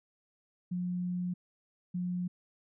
sine tone bursts at uneven times, 178.9 Hz, F3, 42 cents sharp, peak -31 dBFS, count 2, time 0.71-1.34 / 1.94-2.28 s, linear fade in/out 10 ms, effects none

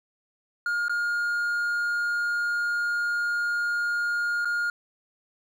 triangle tone with dropouts, 1420 Hz, F6, 28 cents sharp, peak -22 dBFS, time 0.66-4.7 s, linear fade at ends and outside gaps 2 ms, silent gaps 0.883-0.895 / 4.448-4.454 s, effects none

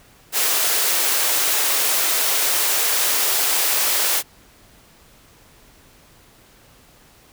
white high-pass noise, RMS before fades -19 dBFS, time 0.32-4.23 s, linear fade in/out 50 ms, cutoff 350 Hz, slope 24 dB/octave, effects pink hiss -51 dBFS RMS until 7.32 s

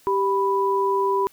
sine tone pair together, 392 / 987.8 Hz, G4 / B5, 0 / 0 cents, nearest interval octave + major third, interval 1600 cents, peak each -21 dBFS, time 0.07-1.27 s, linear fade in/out 0 ms, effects white hiss -55 dBFS RMS until 1.32 s

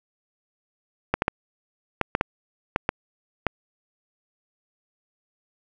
clicks, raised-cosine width 0.5 ms, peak -5 dBFS, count 9, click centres 1.14 / 1.221 / 1.281 / 2.013 / 2.151 / 2.211 / 2.761 / 2.891 / 3.467 s, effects none

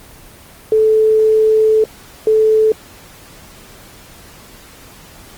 sine tone bursts at uneven times, 436.2 Hz, A4, 15 cents flat, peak -8 dBFS, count 2, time 0.72-1.84 / 2.27-2.72 s, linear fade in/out 2 ms, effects pink hiss -40 dBFS RMS until 5.37 s + Opus 24 kbps

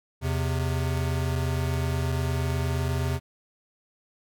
square tone pair together, 82.41 / 130.81 Hz, E2 / C3, 0 / 0 cents, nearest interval minor sixth, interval 800 cents, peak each -28 dBFS, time 0.21-3.2 s, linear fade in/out 50 ms, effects none

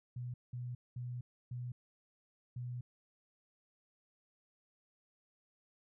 sine tone bursts at uneven times, 123 Hz, B2, 7 cents flat, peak -39 dBFS, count 5, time 0.16-0.34 / 0.53-0.75 / 0.96-1.21 / 1.51-1.72 / 2.56-2.81 s, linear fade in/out 5 ms, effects none

